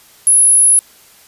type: tone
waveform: sine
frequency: 10548 Hz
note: E9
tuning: in tune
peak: -6 dBFS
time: 0.27-0.79 s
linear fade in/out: 0 ms
effects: white hiss -45 dBFS RMS until 1.27 s + resampled to 32000 Hz